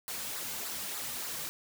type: noise with flanger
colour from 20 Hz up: white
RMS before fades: -38 dBFS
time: 0.08-1.49 s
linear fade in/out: 0 ms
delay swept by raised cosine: 0.32 to 3.02 ms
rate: 3.4 Hz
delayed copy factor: -0.55
effects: none